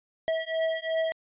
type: beating tone pair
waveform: square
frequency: 646 / 648.8 Hz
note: E5 / E5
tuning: -35 / -28 cents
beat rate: 2.8 Hz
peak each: -30 / -30 dBFS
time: 0.28-1.12 s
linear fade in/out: 0 ms
effects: resampled to 8000 Hz

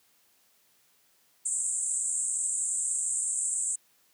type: band-pass noise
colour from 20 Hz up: pink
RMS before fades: -30 dBFS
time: 1.45-3.76 s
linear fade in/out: 10 ms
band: 7400 to 8900 Hz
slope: 96 dB/octave
effects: white hiss -66 dBFS RMS until 4.13 s + high-pass 100 Hz 12 dB/octave

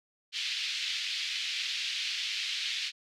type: band-pass noise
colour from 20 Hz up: white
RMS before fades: -34 dBFS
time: 0.32-2.92 s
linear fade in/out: 50 ms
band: 2300 to 4300 Hz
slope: 24 dB/octave
effects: none

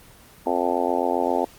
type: harmonic tone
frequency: 87.6 Hz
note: F2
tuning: 6 cents sharp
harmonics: 3 / 4 / 5 / 6 / 7 / 8 / 9 / 10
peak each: -28 / -28 / -28 / -28 / -28 / -28 / -28 / -28 dBFS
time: 0.46-1.45 s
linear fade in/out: 5 ms
effects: pink hiss -49 dBFS RMS until 1.58 s + Opus 24 kbps

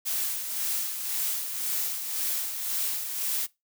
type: noise with tremolo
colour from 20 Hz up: blue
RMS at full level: -28 dBFS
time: 0.05-3.47 s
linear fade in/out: 20 ms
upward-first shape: sine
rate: 1.9 Hz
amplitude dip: 50%
effects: noise-tail reverb RT60 0.2 s tail -21 dB re dry

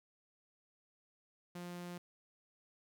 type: tone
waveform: sawtooth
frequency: 176 Hz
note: F3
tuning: 14 cents sharp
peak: -40 dBFS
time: 1.55-1.98 s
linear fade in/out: 5 ms
effects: none

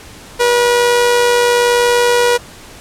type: tone with amplitude modulation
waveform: sawtooth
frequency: 482.9 Hz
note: B4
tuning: 39 cents flat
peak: -4 dBFS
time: 0.39-2.38 s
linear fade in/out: 20 ms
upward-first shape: sine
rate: 101 Hz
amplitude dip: 35%
effects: pink hiss -36 dBFS RMS until 2.8 s + low-pass 11000 Hz 12 dB/octave

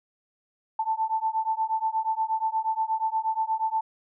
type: beating tone pair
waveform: sine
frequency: 880 / 888.4 Hz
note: A5 / A5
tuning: 0 / +16 cents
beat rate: 8.4 Hz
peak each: -27 dBFS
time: 0.79-3.81 s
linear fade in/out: 5 ms
effects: none

